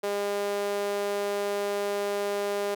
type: tone with high-pass filter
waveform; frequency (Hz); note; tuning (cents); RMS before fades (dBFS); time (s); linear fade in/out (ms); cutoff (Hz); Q
sawtooth; 202.7; G#3; -42; -29; 0.03-2.75; 10; 480; 4.4
effects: none